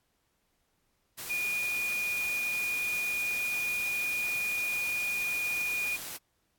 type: tone in noise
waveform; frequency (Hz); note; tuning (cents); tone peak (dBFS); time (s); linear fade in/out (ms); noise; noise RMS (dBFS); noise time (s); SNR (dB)
sine; 2446; D#7; -30; -29; 1.29-5.97; 20; white; -40; 1.17-6.18; +8
effects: pink hiss -75 dBFS RMS until 6.58 s + AAC 64 kbps